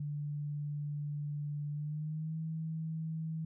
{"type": "tone with pitch glide", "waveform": "sine", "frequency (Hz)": [146.83, 160.12], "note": ["D3", "D#3"], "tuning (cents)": [0, 50], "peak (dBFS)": -35, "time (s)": [0, 3.45], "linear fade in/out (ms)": 5, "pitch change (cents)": 150, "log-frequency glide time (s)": [1.71, 2.37], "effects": []}